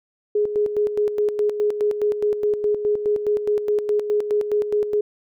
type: tone with tremolo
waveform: sine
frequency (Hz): 417.8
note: G#4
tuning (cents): +10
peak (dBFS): -16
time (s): 0.35-5.01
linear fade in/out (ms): 5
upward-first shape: square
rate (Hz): 4.8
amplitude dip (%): 60
effects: none

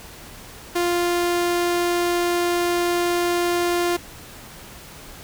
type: tone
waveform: sawtooth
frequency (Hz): 349.2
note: F4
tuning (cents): 0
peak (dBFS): -15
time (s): 0.75-3.97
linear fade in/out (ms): 10
effects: pink hiss -41 dBFS RMS until 5.23 s

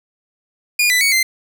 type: tone with pitch steps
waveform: sawtooth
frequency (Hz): 2433 / 1993 / 2231 / 2079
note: D#7 / B6 / C#7 / C7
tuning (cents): -39 / +15 / +11 / -12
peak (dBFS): -9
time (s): 0.79-1.23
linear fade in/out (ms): 5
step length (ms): 110
effects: none

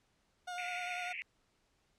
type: tone with vibrato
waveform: 30% pulse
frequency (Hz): 716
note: F5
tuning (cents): +43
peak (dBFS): -37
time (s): 0.47-1.13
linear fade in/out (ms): 10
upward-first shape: sine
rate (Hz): 10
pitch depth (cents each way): 22
type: band-pass noise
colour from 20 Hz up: pink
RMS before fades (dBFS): -43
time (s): 0.58-1.22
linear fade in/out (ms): 0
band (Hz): 2000 to 2700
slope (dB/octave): 96
effects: pink hiss -75 dBFS RMS until 1.98 s + low-pass 8000 Hz 12 dB/octave

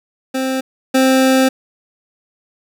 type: tone pair in turn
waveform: 25% pulse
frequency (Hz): 262.5 / 262.5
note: C4 / C4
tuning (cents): +6 / +6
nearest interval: unison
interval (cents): 0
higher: neither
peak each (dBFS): -13 / -6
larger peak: second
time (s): 0.34-0.61 / 0.94-1.49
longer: second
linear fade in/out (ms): 10
effects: none

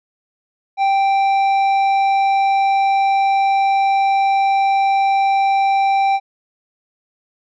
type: tone with tanh clipping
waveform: sine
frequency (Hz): 784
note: G5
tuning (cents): 0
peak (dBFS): -14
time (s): 0.77-6.2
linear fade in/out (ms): 50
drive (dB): 9
effects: none

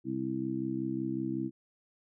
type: harmonic tone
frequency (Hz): 65.41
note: C2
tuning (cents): 0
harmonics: 2 / 3 / 4 / 5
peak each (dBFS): -40 / -39 / -36 / -34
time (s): 0.04-1.51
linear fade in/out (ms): 50
effects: none

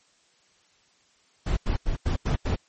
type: noise bursts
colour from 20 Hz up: brown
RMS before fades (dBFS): -24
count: 6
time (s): 1.46-2.56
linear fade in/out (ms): 10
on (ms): 110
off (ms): 88
effects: white hiss -63 dBFS RMS until 2.68 s + MP3 32 kbps

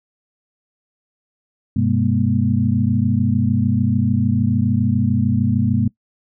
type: tone cluster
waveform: sine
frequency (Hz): 98.7 / 125.5 / 206.6 / 239.7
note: G2 / B2 / G#3 / A#3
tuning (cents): +12 / +28 / -9 / +48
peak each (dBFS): -20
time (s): 1.76-5.88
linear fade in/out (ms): 5
effects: noise-tail reverb RT60 0.1 s tail -21 dB re dry

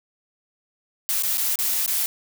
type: noise with dropouts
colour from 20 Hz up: blue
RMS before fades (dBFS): -23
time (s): 1.09-2.06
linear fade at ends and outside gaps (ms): 0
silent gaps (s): 1.224-1.234 / 1.373-1.38 / 1.556-1.589 / 1.861-1.878
effects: none

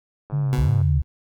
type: click train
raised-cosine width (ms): 1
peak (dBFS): -26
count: 55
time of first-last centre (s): 0.3-0.814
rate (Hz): 105
type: tone with vibrato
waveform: sine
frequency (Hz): 138.59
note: C#3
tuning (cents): 0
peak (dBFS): -19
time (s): 0.32-1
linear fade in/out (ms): 20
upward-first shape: sine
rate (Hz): 3.9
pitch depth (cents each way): 68
type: tone with exponential decay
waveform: 20% pulse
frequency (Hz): 123.47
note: B2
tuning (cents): 0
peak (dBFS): -18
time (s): 0.53-1.04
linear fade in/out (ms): 0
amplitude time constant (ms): 110
type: exponential two-way sweep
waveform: sine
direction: up then down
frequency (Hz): 51.91 to 110.5 to 69.4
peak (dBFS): -18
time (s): 0.58-1.02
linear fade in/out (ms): 5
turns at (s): 0.71
effects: none

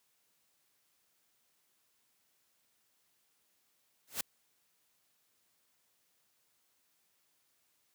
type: noise with exponential growth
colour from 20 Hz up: white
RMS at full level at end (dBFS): -30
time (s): 4.07-4.21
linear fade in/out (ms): 5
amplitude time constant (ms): 30
effects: white hiss -75 dBFS RMS until 7.94 s + high-pass 80 Hz 12 dB/octave

